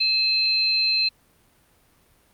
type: tone pair together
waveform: sine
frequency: 2600 / 4119 Hz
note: E7 / C8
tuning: -24 / -28 cents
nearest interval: minor sixth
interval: 796 cents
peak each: -25 / -19 dBFS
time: 0-1.09 s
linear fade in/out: 10 ms
effects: pink hiss -60 dBFS RMS until 2.33 s + Opus 48 kbps